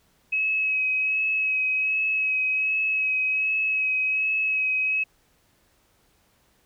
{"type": "tone with vibrato", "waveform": "sine", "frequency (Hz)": 2558, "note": "D#7", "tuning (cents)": 47, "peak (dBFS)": -21, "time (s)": [0.32, 5.04], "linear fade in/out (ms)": 10, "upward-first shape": "sine", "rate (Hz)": 1.3, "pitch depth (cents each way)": 18, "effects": ["pink hiss -64 dBFS RMS until 6.65 s"]}